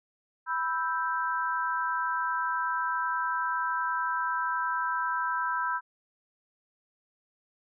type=chord; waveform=sine; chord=E minor; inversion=second; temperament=equal; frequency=987.8 / 1318.5 / 1568 Hz; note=B5 / E6 / G6; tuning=0 / 0 / 0 cents; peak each=-30 / -32 / -32 dBFS; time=0.46-5.81 s; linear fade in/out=50 ms; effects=none